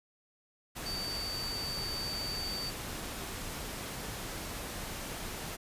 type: tone in noise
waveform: sine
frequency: 4595 Hz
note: D8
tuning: 39 cents flat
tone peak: -36 dBFS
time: 0.85-2.71 s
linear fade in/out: 20 ms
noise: pink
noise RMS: -40 dBFS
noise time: 0.75-5.57 s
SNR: +1 dB
effects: resampled to 32000 Hz